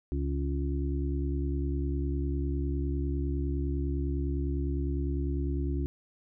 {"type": "harmonic tone", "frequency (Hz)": 69.9, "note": "C#2", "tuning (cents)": 15, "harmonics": [1, 2, 4, 5], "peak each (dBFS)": [-29, -36, -36, -38], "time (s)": [0.12, 5.86], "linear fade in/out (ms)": 0, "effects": []}